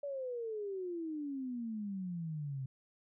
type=exponential sweep; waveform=sine; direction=down; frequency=579 to 129.5 Hz; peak=-37 dBFS; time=0.03-2.66 s; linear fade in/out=5 ms; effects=none